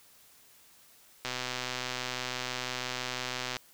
click train, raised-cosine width 0.2 ms, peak -16 dBFS, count 293, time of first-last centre 1.25-3.567 s, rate 126 Hz, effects white hiss -59 dBFS RMS until 3.73 s

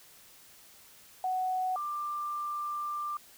sine tone pair in turn, 743 / 1186.2 Hz, F#5 / D6, +7 / +17 cents, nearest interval minor sixth, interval 810 cents, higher second, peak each -28 / -32 dBFS, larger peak first, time 1.24-1.76 / 1.76-3.17 s, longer second, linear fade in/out 2 ms, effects white hiss -56 dBFS RMS until 3.37 s

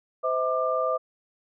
sine tone cluster, 514 / 642 / 1192 Hz, C5 / E5 / D6, -31 / -46 / +25 cents, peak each -27 dBFS, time 0.23-0.98 s, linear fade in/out 20 ms, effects none

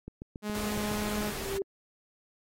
click train, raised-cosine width 3 ms, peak -27 dBFS, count 7, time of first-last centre 0.08-0.916 s, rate 7.18 Hz
sawtooth tone, 209.7 Hz, G#3, 17 cents sharp, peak -28 dBFS, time 0.42-1.33 s, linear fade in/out 50 ms
pink noise, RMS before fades -38 dBFS, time 0.54-1.58 s, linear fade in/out 10 ms
sine tone with exponential growth, 392 Hz, G4, in tune, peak -26 dBFS, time 1.06-1.62 s, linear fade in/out 1 ms, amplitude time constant 120 ms
effects AAC 48 kbps

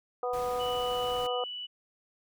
harmonic tone, 246.9 Hz, B3, in tune, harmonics 2 / 3 / 4 / 5, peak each -31 / -34 / -42 / -37 dBFS, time 0.23-1.44 s, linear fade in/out 2 ms
pink noise, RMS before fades -45 dBFS, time 0.33-1.27 s, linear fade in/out 5 ms
sine tone, 2960 Hz, F#7, in tune, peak -36 dBFS, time 0.59-1.67 s, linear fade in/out 20 ms
effects none

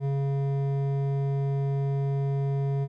triangle tone with hard clipping, 138.5 Hz, C#3, 1 cent flat, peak -26 dBFS, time 0-2.88 s, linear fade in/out 50 ms, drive 14 dB, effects none

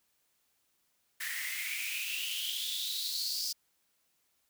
white noise with high-pass filter sweep, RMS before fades -36 dBFS, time 1.2-3.53 s, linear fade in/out 10 ms, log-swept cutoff 1800 to 5000 Hz, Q 8.9, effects white hiss -75 dBFS RMS until 4.49 s

